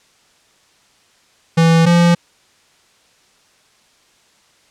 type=tone pair in turn; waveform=square; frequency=164.81 / 172.06 Hz; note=E3 / F3; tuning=0 / -26 cents; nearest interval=minor second; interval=74 cents; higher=second; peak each=-9 dBFS; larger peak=neither; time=1.57-1.86 / 1.86-2.15 s; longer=neither; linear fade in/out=10 ms; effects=white hiss -54 dBFS RMS until 4.7 s + low-pass 7000 Hz 12 dB/octave